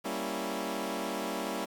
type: chord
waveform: 15% pulse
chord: G diminished seventh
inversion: none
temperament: equal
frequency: 196 / 233.1 / 277.2 / 329.6 Hz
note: G3 / Bb3 / Db4 / Fb4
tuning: 0 / 0 / 0 / 0 cents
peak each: -32 dBFS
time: 0.04-1.66 s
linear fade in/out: 20 ms
effects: 9-bit